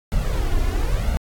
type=noise with flanger; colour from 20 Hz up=brown; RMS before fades=-20 dBFS; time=0.12-1.17 s; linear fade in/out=0 ms; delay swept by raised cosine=1.4 to 2.9 ms; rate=1 Hz; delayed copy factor=+0.7; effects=AAC 64 kbps